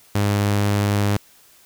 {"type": "tone", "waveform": "sawtooth", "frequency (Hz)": 102.1, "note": "G#2", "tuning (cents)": -29, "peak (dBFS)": -13, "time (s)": [0.15, 1.17], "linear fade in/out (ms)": 5, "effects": ["white hiss -52 dBFS RMS until 1.65 s"]}